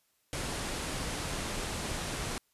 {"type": "low-pass noise", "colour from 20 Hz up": "pink", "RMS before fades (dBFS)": -36, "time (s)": [0.33, 2.38], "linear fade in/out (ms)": 0, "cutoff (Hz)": 11000, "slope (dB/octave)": 48, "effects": ["white hiss -73 dBFS RMS until 2.53 s", "resampled to 32000 Hz"]}